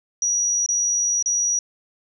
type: tone with dropouts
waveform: sine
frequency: 5800 Hz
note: F#8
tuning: 35 cents flat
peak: -18 dBFS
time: 0.22-1.59 s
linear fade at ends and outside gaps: 2 ms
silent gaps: 0.662-0.688 / 1.226-1.259 s
effects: none